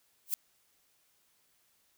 violet noise with exponential growth, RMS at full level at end -26 dBFS, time 0.26-0.34 s, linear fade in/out 0 ms, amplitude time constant 16 ms, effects white hiss -71 dBFS RMS until 1.97 s

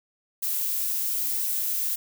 violet noise, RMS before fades -27 dBFS, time 0.42-1.96 s, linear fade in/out 10 ms, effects none

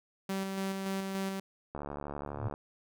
sawtooth tone with tremolo, 193.2 Hz, G3, 25 cents flat, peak -28 dBFS, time 0.29-1.4 s, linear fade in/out 5 ms, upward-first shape square, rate 3.5 Hz, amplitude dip 30%
click train, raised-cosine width 1 ms, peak -25 dBFS, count 58, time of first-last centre 1.75-2.539 s, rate 72.2 Hz
sine tone with exponential growth, 108.3 Hz, A2, 27 cents flat, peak -27 dBFS, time 2.26-2.48 s, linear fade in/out 5 ms, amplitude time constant 47 ms
effects none

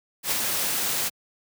white noise with ADSR envelope, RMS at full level -23 dBFS, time 0.23-1.1 s, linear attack 86 ms, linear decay 15 ms, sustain -3 dB, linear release 28 ms, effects high-pass 100 Hz 12 dB/octave

